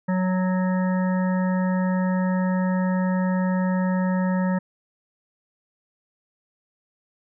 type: harmonic tone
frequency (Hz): 184.9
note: F#3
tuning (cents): -1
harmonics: 1 / 3 / 5 / 7 / 9 / 10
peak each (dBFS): -20 / -30 / -32 / -39 / -39 / -38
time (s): 0.08-4.59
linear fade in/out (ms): 10
effects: none